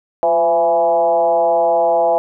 sine tone with frequency modulation, 671 Hz, E5, 31 cents sharp, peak -11 dBFS, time 0.23-2.18 s, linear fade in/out 0 ms, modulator 161 Hz, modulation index 1.1, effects none

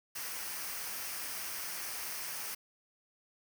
white noise with comb filter, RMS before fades -40 dBFS, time 0.15-2.55 s, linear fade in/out 10 ms, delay 0.27 ms, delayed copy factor -0.5, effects none

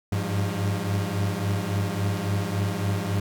40% pulse tone cluster, 98.9 / 102.5 / 174.6 Hz, G2 / G#2 / F3, +16 / -22 / 0 cents, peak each -28 / -26 / -30 dBFS, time 0.12-3.2 s, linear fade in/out 5 ms, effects none

